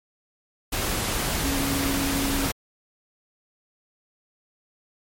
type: tone in noise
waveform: sine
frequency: 275.5 Hz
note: C#4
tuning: 11 cents flat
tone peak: -26 dBFS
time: 1.44-2.48 s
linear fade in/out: 10 ms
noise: pink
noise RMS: -26 dBFS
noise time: 0.72-2.52 s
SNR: -3 dB
effects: MP3 64 kbps